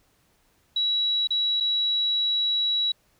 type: tone with dropouts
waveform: sine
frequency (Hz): 3900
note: B7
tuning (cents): -23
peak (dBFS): -21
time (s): 0.76-2.92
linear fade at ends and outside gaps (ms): 5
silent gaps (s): 1.273-1.305 / 1.602-1.606
effects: pink hiss -65 dBFS RMS until 3.19 s